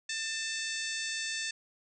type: harmonic tone with a mistuned harmonic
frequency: 894 Hz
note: A5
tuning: 27 cents sharp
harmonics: 2 / 3 / 4 / 5 / 6 / 7 / 8 / 9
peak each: -38 / -40 / -41 / -42 / -43 / -43 / -44 / -45 dBFS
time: 0.09-1.51 s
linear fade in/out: 5 ms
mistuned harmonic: 3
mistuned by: -31 cents
effects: none